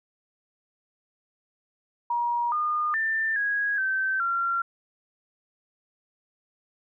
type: tone with pitch steps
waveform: sine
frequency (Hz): 952 / 1218 / 1784 / 1653 / 1547 / 1374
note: A#5 / D#6 / A6 / G#6 / G6 / F6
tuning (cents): +36 / -37 / +23 / -9 / -23 / -29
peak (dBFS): -23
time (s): 2.1-4.62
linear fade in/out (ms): 5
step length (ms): 420
effects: none